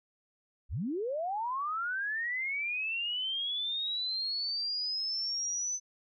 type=linear sweep; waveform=sine; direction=up; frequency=38.34 to 6090 Hz; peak=-31 dBFS; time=0.69-5.8 s; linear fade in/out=50 ms; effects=none